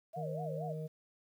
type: tone with vibrato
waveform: sine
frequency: 616 Hz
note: D#5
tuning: 17 cents flat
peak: -40 dBFS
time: 0.13-0.74 s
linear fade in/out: 20 ms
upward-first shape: sine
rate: 4.3 Hz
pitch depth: 300 cents each way
type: harmonic tone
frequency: 156.3 Hz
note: D#3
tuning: 8 cents sharp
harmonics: 1 / 3 / 4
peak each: -39 / -44 / -49 dBFS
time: 0.16-0.88 s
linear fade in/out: 20 ms
effects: 11-bit